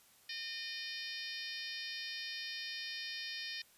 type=harmonic tone; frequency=610 Hz; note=D#5; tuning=34 cents flat; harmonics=3 / 4 / 5 / 6 / 7 / 8 / 9; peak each=-47 / -48 / -49 / -49 / -49 / -47 / -50 dBFS; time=0.29-3.62 s; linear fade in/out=5 ms; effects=white hiss -65 dBFS RMS until 3.77 s + resampled to 32000 Hz